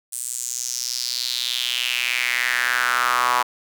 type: tone with high-pass filter sweep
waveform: sawtooth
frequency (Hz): 123.3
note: B2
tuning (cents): -2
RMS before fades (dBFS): -23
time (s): 0.12-3.43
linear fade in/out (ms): 10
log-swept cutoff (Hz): 8900 to 1000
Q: 4.2
effects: none